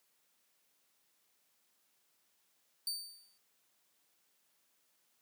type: tone with exponential decay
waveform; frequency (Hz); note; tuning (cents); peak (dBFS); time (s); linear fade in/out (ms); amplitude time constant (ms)
sawtooth; 4593; D8; -39; -30; 2.87-3.38; 2; 110
effects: white hiss -75 dBFS RMS until 5.21 s + high-pass 150 Hz 12 dB/octave